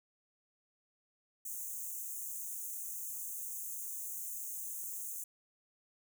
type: high-pass noise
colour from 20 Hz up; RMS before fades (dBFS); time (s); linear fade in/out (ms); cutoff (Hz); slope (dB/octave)
white; -42; 1.45-5.24; 5; 6200; 96
effects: none